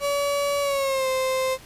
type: tone with pitch glide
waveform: 35% pulse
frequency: 569 to 521.8 Hz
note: C#5 to C5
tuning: +45 to -5 cents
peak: -20 dBFS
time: 0-1.58 s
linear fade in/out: 50 ms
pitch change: -150 cents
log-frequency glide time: 0.61-1.08 s
effects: pink hiss -47 dBFS RMS until 1.65 s + resampled to 32000 Hz